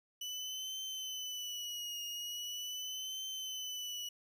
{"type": "tone with vibrato", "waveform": "30% pulse", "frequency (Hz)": 2972, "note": "F#7", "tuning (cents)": 7, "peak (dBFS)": -37, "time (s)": [0.21, 4.09], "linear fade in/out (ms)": 5, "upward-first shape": "triangle", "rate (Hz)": 0.41, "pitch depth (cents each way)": 70, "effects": ["12-bit"]}